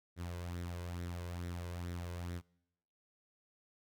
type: tone with flanger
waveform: sawtooth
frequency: 87.31 Hz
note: F2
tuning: in tune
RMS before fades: -42 dBFS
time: 0.16-2.42 s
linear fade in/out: 50 ms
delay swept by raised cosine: 0.52 to 2.02 ms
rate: 2.3 Hz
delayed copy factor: +0.5
effects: noise-tail reverb RT60 0.9 s tail -25 dB re dry